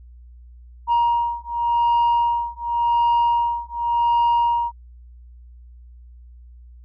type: beating tone pair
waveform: sine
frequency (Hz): 944 / 944.89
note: A#5 / A#5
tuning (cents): +22 / +23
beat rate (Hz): 0.89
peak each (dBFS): -18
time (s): 0.87-4.72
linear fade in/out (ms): 50
effects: tanh soft clip ceiling -13 dBFS + added 60 Hz sine -41 dBFS peak until 6.84 s